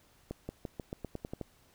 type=accelerating click train; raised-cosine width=2 ms; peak=-24 dBFS; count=10; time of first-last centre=0.31-1.413 s; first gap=180 ms; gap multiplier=0.9; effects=pink hiss -65 dBFS RMS until 1.74 s